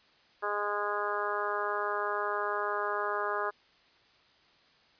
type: harmonic tone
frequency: 206.2 Hz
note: G#3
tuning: 12 cents flat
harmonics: 2 / 3 / 4 / 5 / 6 / 7 / 8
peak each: -36 / -38 / -39 / -36 / -35 / -39 / -39 dBFS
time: 0.42-3.51 s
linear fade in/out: 20 ms
effects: white hiss -63 dBFS RMS until 4.99 s + resampled to 11025 Hz